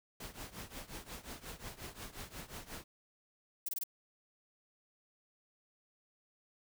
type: noise with tremolo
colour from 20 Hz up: pink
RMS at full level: -44 dBFS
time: 0.2-2.84 s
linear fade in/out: 5 ms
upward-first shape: triangle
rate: 5.6 Hz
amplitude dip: 90%
type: noise bursts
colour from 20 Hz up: violet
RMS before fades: -37 dBFS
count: 4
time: 3.66-3.837 s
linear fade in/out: 5 ms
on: 27 ms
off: 23 ms
effects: none